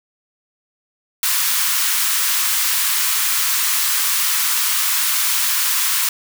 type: high-pass noise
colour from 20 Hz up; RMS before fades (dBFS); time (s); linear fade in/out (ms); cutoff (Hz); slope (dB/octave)
white; -18; 1.23-6.09; 2; 960; 48
effects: none